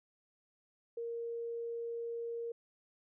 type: tone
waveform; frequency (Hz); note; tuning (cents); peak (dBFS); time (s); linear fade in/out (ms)
sine; 466.2; A#4; 0; -37; 0.97-2.52; 5
effects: none